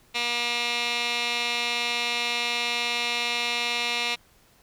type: tone with band-pass filter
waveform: 15% pulse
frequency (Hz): 238.9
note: A#3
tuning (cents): +43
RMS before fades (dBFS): -27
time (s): 0.14-4.16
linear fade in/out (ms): 20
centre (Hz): 3200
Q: 2.4
effects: pink hiss -59 dBFS RMS until 4.62 s